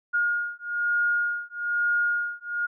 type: beating tone pair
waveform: sine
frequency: 1426 / 1427.1 Hz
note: F6 / F6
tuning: +36 / +37 cents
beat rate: 1.1 Hz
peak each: -26 dBFS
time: 0.13-2.67 s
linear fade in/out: 20 ms
effects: none